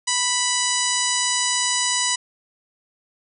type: harmonic tone with a mistuned harmonic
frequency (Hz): 987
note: B5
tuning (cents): -1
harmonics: 1 / 2 / 3 / 4 / 5 / 6 / 7 / 8 / 9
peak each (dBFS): -28 / -28 / -28 / -28 / -28 / -28 / -28 / -28 / -28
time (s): 0.07-2.16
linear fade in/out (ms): 10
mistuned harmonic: 7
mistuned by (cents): -17
effects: none